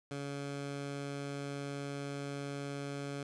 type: tone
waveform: 15% pulse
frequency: 141.2 Hz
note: C#3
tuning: 32 cents sharp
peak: -32 dBFS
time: 0.11-3.23 s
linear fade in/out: 2 ms
effects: resampled to 22050 Hz